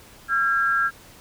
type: tone pair together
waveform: sine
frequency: 1365 / 1625.3 Hz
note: F6 / G#6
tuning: -40 / -38 cents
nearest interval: minor third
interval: 302 cents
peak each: -21 dBFS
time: 0.28-0.91 s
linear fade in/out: 50 ms
effects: pink hiss -48 dBFS RMS until 1.2 s